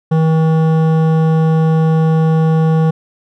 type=tone with hard clipping; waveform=sine; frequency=160 Hz; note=D#3; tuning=49 cents sharp; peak=-11 dBFS; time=0.11-2.91 s; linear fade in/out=10 ms; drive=13 dB; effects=none